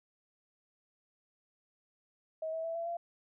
sine tone with pitch steps, 637 / 648.5 / 660.2 / 672.2 / 684.3 Hz, D#5 / E5 / E5 / E5 / F5, +41 / -28 / +2 / +34 / -35 cents, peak -34 dBFS, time 2.42-2.97 s, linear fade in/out 5 ms, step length 110 ms, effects none

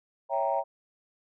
sine chord, C# diminished seventh, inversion none, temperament equal, 554.4 / 659.3 / 784 / 932.3 Hz, C#5 / E5 / G5 / Bb5, 0 / 0 / 0 / 0 cents, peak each -30 dBFS, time 0.29-0.64 s, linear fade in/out 50 ms, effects tanh soft clip ceiling -15 dBFS

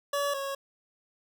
25% pulse tone pair in turn, 569 / 550.9 Hz, C#5 / C#5, +45 / -11 cents, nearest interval minor second, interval 56 cents, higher first, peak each -23 / -28 dBFS, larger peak first, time 0.13-0.34 / 0.34-0.55 s, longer neither, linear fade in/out 5 ms, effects none

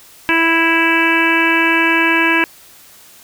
harmonic tone, 329.6 Hz, E4, in tune, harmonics 1 / 2 / 3 / 4 / 5 / 6 / 7 / 8 / 9, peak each -17 / -28 / -19 / -28 / -16 / -25 / -18 / -18 / -27 dBFS, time 0.29-2.44 s, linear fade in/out 0 ms, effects white hiss -43 dBFS RMS until 3.23 s

